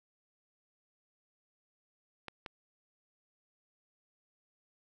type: clicks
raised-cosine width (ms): 0.3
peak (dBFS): -25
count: 2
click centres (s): 2.283 / 2.462
effects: none